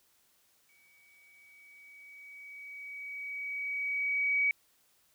sine tone with exponential growth, 2267 Hz, C#7, 38 cents sharp, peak -24 dBFS, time 0.69-4.51 s, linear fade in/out 1 ms, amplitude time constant 830 ms, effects white hiss -69 dBFS RMS until 5.14 s

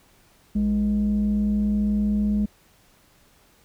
sine tone pair together, 58.5 / 207.7 Hz, A#1 / G#3, +7 / 0 cents, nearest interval octave + minor seventh, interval 2193 cents, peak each -26 / -18 dBFS, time 0.55-2.46 s, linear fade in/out 10 ms, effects tanh soft clip ceiling -16 dBFS + pink hiss -58 dBFS RMS until 3.64 s

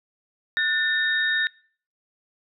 sine tone cluster, 1463 / 1788 / 3732 Hz, F#6 / A6 / A#7, -20 / +27 / +1 cents, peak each -30 / -21 / -28 dBFS, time 0.57-1.47 s, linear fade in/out 0 ms, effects noise-tail reverb RT60 0.5 s tail -25 dB re dry

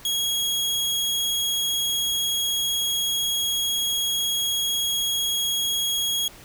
sawtooth tone, 3306 Hz, G#7, 9 cents flat, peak -19 dBFS, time 0.05-6.28 s, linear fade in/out 2 ms, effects pink hiss -46 dBFS RMS until 6.44 s

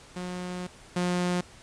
sawtooth tone pair in turn, 180 / 178.24 Hz, F#3 / F3, -47 / +36 cents, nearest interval unison, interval 17 cents, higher first, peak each -29 / -21 dBFS, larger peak second, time 0.16-0.67 / 0.96-1.41 s, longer first, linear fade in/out 5 ms, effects pink hiss -51 dBFS RMS until 1.62 s + resampled to 22050 Hz

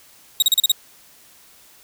sawtooth tone bursts, 3790 Hz, A#7, 28 cents sharp, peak -9 dBFS, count 6, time 0.4-0.718 s, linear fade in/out 2 ms, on 23 ms, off 36 ms, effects white hiss -50 dBFS RMS until 1.83 s

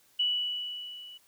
sine tone with level ramp, 2952 Hz, F#7, 5 cents flat, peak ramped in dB -23 to -45 dBFS, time 0.19-1.18 s, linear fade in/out 10 ms, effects white hiss -64 dBFS RMS until 1.27 s

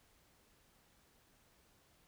silence, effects pink hiss -70 dBFS RMS until 2.07 s

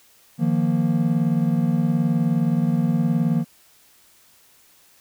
triangle chord, Eb suspended second, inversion none, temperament equal, 155.56 / 174.61 / 233.1 Hz, Eb3 / F3 / Bb3, 0 / 0 / 0 cents, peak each -20 dBFS, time 0.38-3.45 s, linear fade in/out 50 ms, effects white hiss -55 dBFS RMS until 5 s

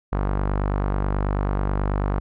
sawtooth tone with low-pass filter, 49.23 Hz, G1, 8 cents sharp, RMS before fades -23 dBFS, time 0.12-2.2 s, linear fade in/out 10 ms, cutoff 1200 Hz, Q 1.6, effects none

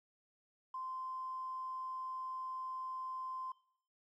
triangle tone, 1038 Hz, C6, 14 cents flat, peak -36 dBFS, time 0.74-3.52 s, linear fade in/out 5 ms, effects noise-tail reverb RT60 0.6 s tail -23 dB re dry + tanh soft clip ceiling -38 dBFS

